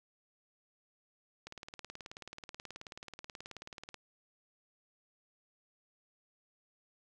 click train, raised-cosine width 0.2 ms, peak -28 dBFS, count 47, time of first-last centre 1.47-3.943 s, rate 18.6 Hz, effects none

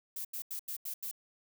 violet noise bursts, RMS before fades -39 dBFS, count 6, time 0.16-1.113 s, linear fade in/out 5 ms, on 88 ms, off 85 ms, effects none

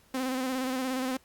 sawtooth tone with vibrato, 258.8 Hz, C4, 19 cents flat, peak -25 dBFS, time 0.14-1.17 s, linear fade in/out 5 ms, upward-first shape square, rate 17 Hz, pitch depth 33 cents each way, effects pink hiss -62 dBFS RMS until 1.24 s + Opus 48 kbps

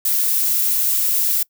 violet noise, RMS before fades -18 dBFS, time 0.05-1.43 s, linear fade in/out 5 ms, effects noise-tail reverb RT60 0.1 s tail -24 dB re dry

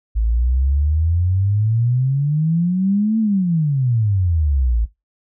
sine exponential two-way sweep, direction up then down, 53 to 225.3 to 53 Hz, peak -14 dBFS, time 0.15-4.86 s, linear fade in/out 20 ms, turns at 3.19 s, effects noise-tail reverb RT60 0.2 s tail -19 dB re dry

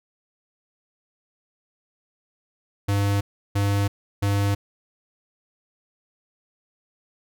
square tone bursts, 100.5 Hz, G2, 44 cents sharp, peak -20 dBFS, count 3, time 2.88-4.55 s, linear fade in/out 10 ms, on 330 ms, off 340 ms, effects none

